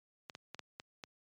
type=clicks; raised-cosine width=0.2 ms; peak=-27 dBFS; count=6; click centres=0.298 / 0.351 / 0.546 / 0.593 / 0.799 / 1.038 s; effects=high-pass 100 Hz 12 dB/octave + MP3 96 kbps